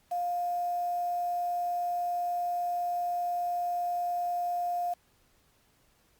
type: tone with quantisation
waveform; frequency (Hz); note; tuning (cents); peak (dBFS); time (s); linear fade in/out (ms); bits
sine; 705; F5; +16; -28; 0.11-4.94; 10; 8
effects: pink hiss -67 dBFS RMS until 6.19 s + Opus 48 kbps